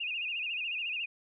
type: tone with vibrato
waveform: sine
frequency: 2637 Hz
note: E7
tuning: in tune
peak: -32 dBFS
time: 0-1.06 s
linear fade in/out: 10 ms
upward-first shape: sine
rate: 14 Hz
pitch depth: 130 cents each way
effects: none